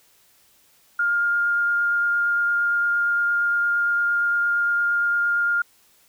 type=tone with vibrato; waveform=sine; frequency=1409 Hz; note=F6; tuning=15 cents sharp; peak=-18 dBFS; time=0.99-5.62 s; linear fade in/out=5 ms; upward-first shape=triangle; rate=8.7 Hz; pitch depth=9 cents each way; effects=white hiss -58 dBFS RMS until 6.08 s